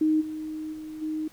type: tone with level steps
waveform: sine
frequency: 311.1 Hz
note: D#4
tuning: in tune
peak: -19 / -31 / -35 / -27 dBFS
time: 0.01-1.28 s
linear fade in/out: 5 ms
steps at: 0.2 / 0.72 / 1.01 s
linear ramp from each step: 20 ms
effects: pink hiss -55 dBFS RMS until 1.32 s